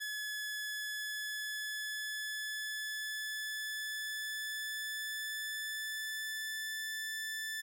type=tone with pitch glide; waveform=sawtooth; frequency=1708 to 1757 Hz; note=G#6 to A6; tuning=+48 to -3 cents; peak=-34 dBFS; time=0-7.62 s; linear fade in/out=20 ms; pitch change=+49 cents; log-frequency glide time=0.65-7.14 s; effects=none